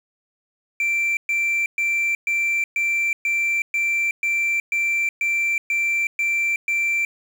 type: tone bursts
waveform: sine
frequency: 2349 Hz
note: D7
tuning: in tune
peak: -16 dBFS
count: 13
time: 0.8-7.05 s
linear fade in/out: 2 ms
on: 370 ms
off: 120 ms
effects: tanh soft clip ceiling -17 dBFS + 7-bit